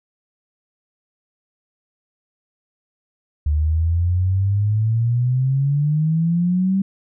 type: exponential sweep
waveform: sine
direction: up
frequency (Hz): 73.42 to 196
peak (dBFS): -15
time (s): 3.46-6.82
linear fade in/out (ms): 5
effects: none